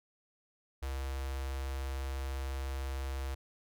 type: tone with notch filter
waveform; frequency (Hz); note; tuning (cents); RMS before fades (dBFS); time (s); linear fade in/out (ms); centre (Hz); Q
square; 67; C2; +42; -37; 0.82-3.35; 10; 200; 0.6
effects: none